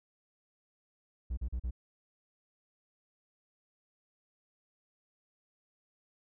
triangle tone bursts, 60.8 Hz, B1, 26 cents flat, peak -30 dBFS, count 4, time 1.3-1.709 s, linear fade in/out 10 ms, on 73 ms, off 39 ms, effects none

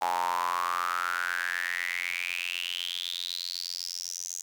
square tone with high-pass filter sweep, 44 Hz, F1, 14 cents sharp, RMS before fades -32 dBFS, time 0.01-4.42 s, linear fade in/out 10 ms, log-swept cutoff 830 to 6600 Hz, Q 8.5, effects 9-bit

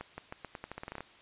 accelerating click train, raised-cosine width 0.5 ms, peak -25 dBFS, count 14, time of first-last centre 0.01-1.006 s, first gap 170 ms, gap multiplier 0.85, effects white hiss -57 dBFS RMS until 1.21 s + resampled to 8000 Hz

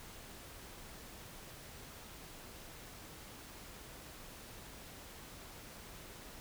silence, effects pink hiss -52 dBFS RMS until 6.4 s

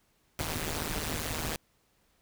pink noise with amplitude modulation, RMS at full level -30 dBFS, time 0.39-1.56 s, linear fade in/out 2 ms, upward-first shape sine, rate 156 Hz, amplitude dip 95%, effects pink hiss -70 dBFS RMS until 2.21 s

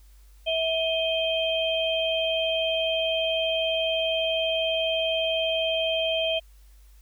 sine tone cluster, 649 / 2513 / 3158 Hz, E5 / D#7 / G7, -27 / +17 / +12 cents, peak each -25 / -32 / -27 dBFS, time 0.46-6.4 s, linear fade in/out 20 ms, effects added 50 Hz sine -49 dBFS peak until 7.01 s + white hiss -63 dBFS RMS until 7.01 s

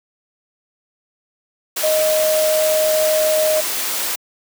sine tone in noise, 622.3 Hz, D#5, in tune, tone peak -14 dBFS, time 1.83-3.61 s, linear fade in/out 10 ms, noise white, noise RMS -22 dBFS, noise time 1.76-4.16 s, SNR +5 dB, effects high-pass 300 Hz 12 dB/octave

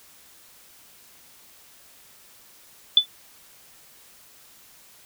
sine tone with exponential decay, 3486 Hz, A7, 17 cents flat, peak -7 dBFS, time 2.97-3.06 s, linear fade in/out 2 ms, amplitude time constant 19 ms, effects white hiss -52 dBFS RMS until 5.05 s

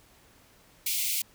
white high-pass noise, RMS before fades -29 dBFS, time 0.86-1.22 s, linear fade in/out 5 ms, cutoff 2100 Hz, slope 96 dB/octave, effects pink hiss -59 dBFS RMS until 1.34 s

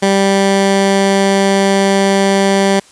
15% pulse tone, 196 Hz, G3, in tune, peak -3 dBFS, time 0.02-2.8 s, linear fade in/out 10 ms, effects white hiss -44 dBFS RMS until 2.91 s + resampled to 22050 Hz

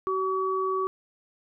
sine tone pair together, 379.4 / 1137 Hz, F#4 / C#6, +43 / +44 cents, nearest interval octave + perfect fifth, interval 1901 cents, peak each -27 / -27 dBFS, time 0.07-0.87 s, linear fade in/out 0 ms, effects none

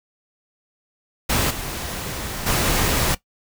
pink noise with level steps, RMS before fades -20 / -29 / -20 dBFS, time 1.29-3.15 s, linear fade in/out 10 ms, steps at 1.5 / 2.46 s, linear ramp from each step 10 ms, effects noise-tail reverb RT60 0.1 s tail -17 dB re dry

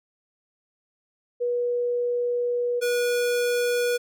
sine / square tone pair in turn, 484.8 / 484.8 Hz, B4 / B4, -32 / -32 cents, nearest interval unison, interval 0 cents, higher neither, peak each -22 dBFS, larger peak neither, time 1.4-2.81 / 2.81-3.98 s, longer first, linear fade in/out 20 ms, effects none

